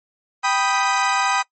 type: chord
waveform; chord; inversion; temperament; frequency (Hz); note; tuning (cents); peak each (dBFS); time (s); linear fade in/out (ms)
30% pulse; G augmented; none; equal; 784 / 987.8 / 1244.5; G5 / B5 / D#6; 0 / 0 / 0; -19; 0.43-1.43; 20
effects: noise-tail reverb RT60 0.1 s tail -22 dB re dry + MP3 32 kbps